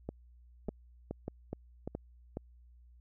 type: two click trains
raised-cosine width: 2 ms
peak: -24 / -24 dBFS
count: 4 / 5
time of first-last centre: 0.09-1.876 / 0.69-2.371 s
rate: 1.68 / 2.38 Hz
effects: added 60 Hz sine -56 dBFS peak until 3 s